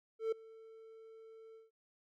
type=tone with ADSR envelope; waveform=triangle; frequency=446.3 Hz; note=A4; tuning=25 cents sharp; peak=-28 dBFS; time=0.19-1.71 s; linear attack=130 ms; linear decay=6 ms; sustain=-23 dB; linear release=160 ms; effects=none